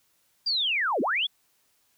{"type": "linear two-way sweep", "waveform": "sine", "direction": "down then up", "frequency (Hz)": [4860, 210.1, 3538], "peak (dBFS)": -23, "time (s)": [0.46, 1.27], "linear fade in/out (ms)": 10, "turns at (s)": 1.01, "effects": ["white hiss -68 dBFS RMS until 1.97 s"]}